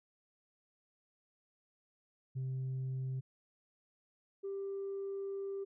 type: tone pair in turn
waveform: sine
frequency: 130.81 / 393.5 Hz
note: C3 / G4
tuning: 0 / +7 cents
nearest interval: octave + perfect fifth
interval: 1907 cents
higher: second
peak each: -33 / -36 dBFS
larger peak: first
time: 2.35-3.21 / 4.43-5.65 s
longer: second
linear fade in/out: 20 ms
effects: tanh soft clip ceiling -34 dBFS